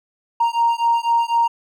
triangle beating tone pair, 930 / 934 Hz, A#5 / A#5, -4 / +3 cents, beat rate 4 Hz, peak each -15 dBFS, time 0.4-1.48 s, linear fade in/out 10 ms, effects tanh soft clip ceiling -10 dBFS

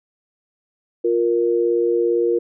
sine tone pair together, 351.3 / 468.9 Hz, F4 / A#4, +10 / +10 cents, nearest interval perfect fourth, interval 500 cents, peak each -18 dBFS, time 1.04-2.39 s, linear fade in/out 10 ms, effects none

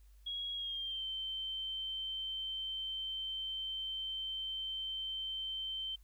sine tone with pitch glide, 3309 to 3105 Hz, G#7 to G7, -7 to -17 cents, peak -37 dBFS, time 0.26-5.96 s, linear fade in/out 10 ms, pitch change -110 cents, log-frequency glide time 0.54-1.05 s, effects added 50 Hz sine -57 dBFS peak until 6.03 s + white hiss -74 dBFS RMS until 6.03 s

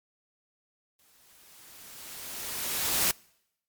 white noise with exponential growth, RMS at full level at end -24 dBFS, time 0.99-3.11 s, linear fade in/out 1 ms, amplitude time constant 460 ms, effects noise-tail reverb RT60 0.8 s tail -26 dB re dry + MP3 96 kbps

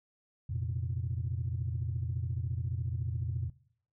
sine chord, F suspended fourth, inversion none, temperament equal, 87.31 / 116.54 / 130.81 Hz, F2 / Bb2 / C3, 0 / 0 / 0 cents, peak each -34 / -35 / -37 dBFS, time 0.49-3.5 s, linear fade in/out 10 ms, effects noise-tail reverb RT60 0.6 s tail -19 dB re dry + tanh soft clip ceiling -24 dBFS

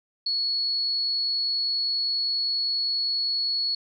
sine tone, 4375 Hz, C#8, 24 cents flat, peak -23 dBFS, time 0.26-3.75 s, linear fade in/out 5 ms, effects none

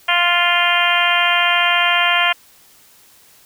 harmonic tone, 349.2 Hz, F4, in tune, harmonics 2 / 3 / 4 / 5 / 6 / 7 / 8 / 9, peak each -21 / -21 / -21 / -21 / -21 / -21 / -21 / -21 dBFS, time 0.08-2.33 s, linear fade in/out 10 ms, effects white hiss -49 dBFS RMS until 3.45 s

